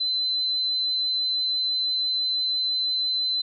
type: tone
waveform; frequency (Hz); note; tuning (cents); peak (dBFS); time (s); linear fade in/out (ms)
sine; 4047; B7; +42; -22; 0-3.42; 10
effects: none